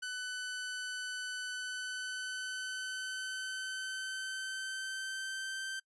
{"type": "tone with pitch glide", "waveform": "sawtooth", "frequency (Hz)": [1500, 1554.7], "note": ["F#6", "G6"], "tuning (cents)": [23, -15], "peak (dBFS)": -34, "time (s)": [0.02, 5.8], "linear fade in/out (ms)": 10, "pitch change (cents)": 62, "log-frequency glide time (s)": [1.44, 5.62], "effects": ["noise-tail reverb RT60 0.1 s tail -25 dB re dry", "resampled to 24000 Hz"]}